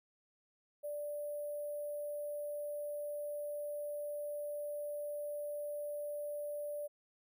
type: tone with sample-and-hold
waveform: sine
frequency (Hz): 588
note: D5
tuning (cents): +2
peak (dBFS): -38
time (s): 0.83-6.88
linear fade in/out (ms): 20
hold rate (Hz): 11025
effects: none